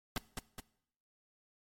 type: noise with echo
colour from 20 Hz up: pink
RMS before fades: -34 dBFS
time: 0.16-0.18 s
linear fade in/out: 2 ms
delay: 210 ms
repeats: 2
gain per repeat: -5 dB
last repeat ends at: 0.6 s
effects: noise-tail reverb RT60 0.7 s tail -20 dB re dry + MP3 64 kbps